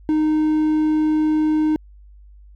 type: tone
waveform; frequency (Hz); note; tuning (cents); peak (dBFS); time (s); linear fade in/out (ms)
triangle; 308.7; D#4; -14; -13; 0.09-1.76; 0
effects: added 50 Hz sine -42 dBFS peak until 2.55 s